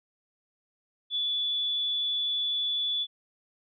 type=tone; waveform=sine; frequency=3448 Hz; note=A7; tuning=36 cents flat; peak=-26 dBFS; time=1.1-3.07 s; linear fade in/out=50 ms; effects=none